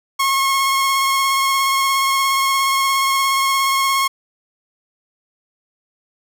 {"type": "tone with vibrato", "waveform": "sawtooth", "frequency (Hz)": 1086, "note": "C#6", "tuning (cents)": -36, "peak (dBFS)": -11, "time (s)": [0.19, 4.08], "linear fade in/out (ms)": 10, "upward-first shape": "sine", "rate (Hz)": 17, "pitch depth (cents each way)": 16, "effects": []}